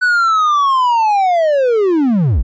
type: linear sweep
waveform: triangle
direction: down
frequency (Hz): 1500 to 40.17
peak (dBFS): -8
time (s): 0.01-2.43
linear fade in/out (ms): 20
effects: resampled to 16000 Hz